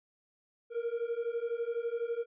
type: beating tone pair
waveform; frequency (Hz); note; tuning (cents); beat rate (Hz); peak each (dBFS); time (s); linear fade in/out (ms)
triangle; 461.5 / 473.5; A#4 / A#4; -17 / +27; 12; -33 / -32; 0.7-2.26; 50
effects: tanh soft clip ceiling -23 dBFS + resampled to 8000 Hz